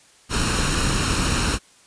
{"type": "noise with comb filter", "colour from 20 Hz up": "pink", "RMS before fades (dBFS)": -21, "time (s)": [0.29, 1.59], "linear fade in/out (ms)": 50, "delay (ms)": 0.73, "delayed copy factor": 0.55, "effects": ["white hiss -53 dBFS RMS until 1.86 s", "resampled to 22050 Hz"]}